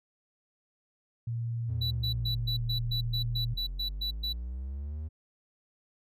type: tone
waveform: sine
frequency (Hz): 116.54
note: A#2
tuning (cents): 0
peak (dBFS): -30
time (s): 1.27-3.54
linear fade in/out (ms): 5
type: exponential two-way sweep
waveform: triangle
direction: down then up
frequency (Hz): 91 to 31.4 to 79.4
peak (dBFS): -32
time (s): 1.68-5.09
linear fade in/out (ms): 20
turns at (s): 2.88
type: tone bursts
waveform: triangle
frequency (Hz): 3951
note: B7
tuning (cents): 0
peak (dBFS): -29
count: 12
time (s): 1.81-4.33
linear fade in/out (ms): 10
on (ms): 100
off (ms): 120
effects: none